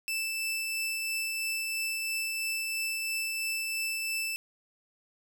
sawtooth tone with tremolo, 2644 Hz, E7, 5 cents sharp, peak -26 dBFS, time 0.08-4.36 s, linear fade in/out 0 ms, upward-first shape triangle, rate 3 Hz, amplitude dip 25%, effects none

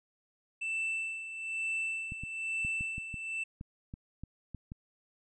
triangle tone with tremolo, 2659 Hz, E7, 14 cents sharp, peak -29 dBFS, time 0.61-3.44 s, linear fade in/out 10 ms, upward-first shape sine, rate 1.1 Hz, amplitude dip 65%
clicks, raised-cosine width 5 ms, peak -29 dBFS, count 11, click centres 2.121 / 2.236 / 2.649 / 2.809 / 2.981 / 3.142 / 3.611 / 3.939 / 4.236 / 4.547 / 4.719 s
effects resampled to 24000 Hz

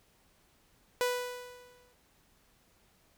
sawtooth tone with exponential decay, 493.9 Hz, B4, in tune, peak -22 dBFS, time 1.01-1.93 s, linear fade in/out 0 ms, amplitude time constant 200 ms, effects pink hiss -67 dBFS RMS until 3.17 s

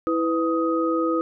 sine tone cluster, 327.5 / 499.7 / 1254 Hz, E4 / B4 / D#6, -11 / +20 / +13 cents, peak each -22 / -25 / -26 dBFS, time 0.07-1.21 s, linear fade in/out 0 ms, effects none

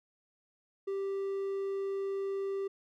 triangle tone, 392 Hz, G4, in tune, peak -30 dBFS, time 0.87-2.68 s, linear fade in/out 10 ms, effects none

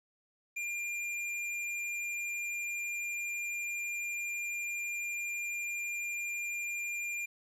square tone, 2398 Hz, D7, 36 cents sharp, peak -35 dBFS, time 0.56-7.26 s, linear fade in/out 10 ms, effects low-pass 11000 Hz 12 dB/octave + 11-bit

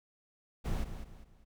brown noise with echo, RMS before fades -33 dBFS, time 0.64-0.85 s, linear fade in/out 20 ms, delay 200 ms, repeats 3, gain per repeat -9 dB, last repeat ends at 1.45 s, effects none

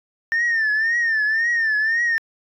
sine tone with vibrato, 1800 Hz, A6, 39 cents sharp, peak -15 dBFS, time 0.32-2.18 s, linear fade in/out 0 ms, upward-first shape triangle, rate 1.9 Hz, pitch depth 110 cents each way, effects tanh soft clip ceiling -15 dBFS

